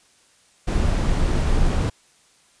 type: noise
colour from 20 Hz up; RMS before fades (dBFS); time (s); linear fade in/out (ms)
brown; -19; 0.67-1.9; 10
effects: white hiss -57 dBFS RMS until 2.6 s + resampled to 22050 Hz